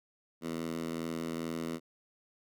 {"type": "tone with high-pass filter", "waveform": "10% pulse", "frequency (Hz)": 82.4, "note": "E2", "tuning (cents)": 0, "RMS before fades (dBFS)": -37, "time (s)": [0.41, 1.8], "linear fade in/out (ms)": 50, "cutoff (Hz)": 220, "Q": 1.9, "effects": []}